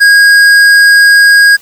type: tone with tanh clipping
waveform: sine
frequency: 1637 Hz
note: G#6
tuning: 25 cents flat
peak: -3 dBFS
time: 0-1.57 s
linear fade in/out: 20 ms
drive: 13 dB
effects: white hiss -39 dBFS RMS until 1.61 s

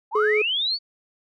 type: linear sweep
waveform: sine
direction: up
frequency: 784 to 4584 Hz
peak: -21 dBFS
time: 0.11-0.79 s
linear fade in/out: 50 ms
type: tone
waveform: triangle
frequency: 424.7 Hz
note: G#4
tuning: 39 cents sharp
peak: -17 dBFS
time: 0.15-0.42 s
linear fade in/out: 5 ms
effects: none

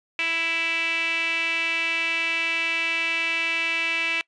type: tone with band-pass filter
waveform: sawtooth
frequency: 331 Hz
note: E4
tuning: 7 cents sharp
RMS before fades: -25 dBFS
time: 0.19-4.21 s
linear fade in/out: 0 ms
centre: 2500 Hz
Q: 8.3
effects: noise-tail reverb RT60 0.1 s tail -24 dB re dry + resampled to 22050 Hz

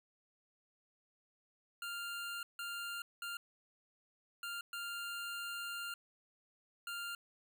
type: tone bursts at uneven times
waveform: 25% pulse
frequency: 1396.9 Hz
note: F6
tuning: in tune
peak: -37 dBFS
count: 6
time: 1.82-2.43 / 2.59-3.02 / 3.22-3.37 / 4.43-4.61 / 4.73-5.94 / 6.87-7.15 s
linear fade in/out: 2 ms
effects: none

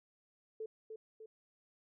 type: tone with echo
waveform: sine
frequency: 439.9 Hz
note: A4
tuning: in tune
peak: -39 dBFS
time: 0.6-0.66 s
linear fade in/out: 5 ms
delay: 300 ms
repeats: 2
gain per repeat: -5 dB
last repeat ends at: 1.26 s
effects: none

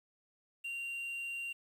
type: tone with quantisation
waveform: triangle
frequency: 2767 Hz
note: F7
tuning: 17 cents flat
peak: -36 dBFS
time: 0.64-1.53 s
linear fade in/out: 10 ms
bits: 10
effects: none

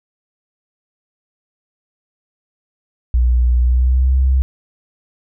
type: tone with pitch glide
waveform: sine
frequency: 60.8 to 65.54 Hz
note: B1 to C2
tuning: -26 to +4 cents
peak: -10 dBFS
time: 3.14-4.42 s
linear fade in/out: 0 ms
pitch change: +130 cents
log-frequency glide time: 3.59-4.15 s
effects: none

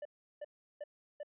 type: tone bursts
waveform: triangle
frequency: 590 Hz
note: D5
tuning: 8 cents sharp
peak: -38 dBFS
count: 4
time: 0.02-1.232 s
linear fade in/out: 5 ms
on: 33 ms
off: 360 ms
effects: resampled to 8000 Hz

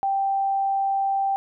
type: tone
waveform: sine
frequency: 784 Hz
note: G5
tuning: in tune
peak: -20 dBFS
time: 0.03-1.36 s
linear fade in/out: 0 ms
effects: none

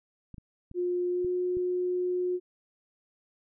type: clicks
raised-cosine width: 5 ms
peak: -32 dBFS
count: 5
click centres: 0.343 / 0.382 / 0.714 / 1.247 / 1.57 s
type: tone with pitch glide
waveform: sine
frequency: 356.2 to 360.8 Hz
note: F4 to F#4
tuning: +34 to -44 cents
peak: -26 dBFS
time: 0.74-2.4 s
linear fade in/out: 50 ms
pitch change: +22 cents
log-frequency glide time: 1.1-1.27 s
effects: none

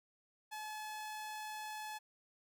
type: tone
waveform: sawtooth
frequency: 857 Hz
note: A5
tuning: 46 cents flat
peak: -39 dBFS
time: 0.51-1.99 s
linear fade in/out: 20 ms
effects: none

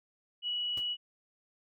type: tone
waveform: sine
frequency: 2931 Hz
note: F#7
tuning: 17 cents flat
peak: -31 dBFS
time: 0.42-0.97 s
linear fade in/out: 50 ms
type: noise with exponential decay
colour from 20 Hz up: pink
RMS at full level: -43 dBFS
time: 0.77-0.87 s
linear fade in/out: 5 ms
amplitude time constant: 20 ms
effects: none

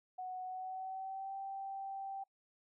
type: tone with pitch glide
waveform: sine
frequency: 740 to 780.4 Hz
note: F#5 to G5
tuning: 0 to -8 cents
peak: -40 dBFS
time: 0.18-2.24 s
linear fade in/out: 10 ms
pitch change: +92 cents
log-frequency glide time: 0.44-1.35 s
effects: noise-tail reverb RT60 0.1 s tail -23 dB re dry

